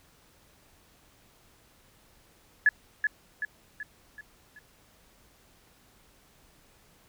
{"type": "tone with echo", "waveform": "sine", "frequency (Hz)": 1706, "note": "G#6", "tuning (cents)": 46, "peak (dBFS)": -16, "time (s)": [2.66, 2.69], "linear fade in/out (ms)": 2, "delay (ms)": 380, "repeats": 5, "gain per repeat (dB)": -6, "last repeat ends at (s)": 4.59, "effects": ["pink hiss -61 dBFS RMS until 7.08 s"]}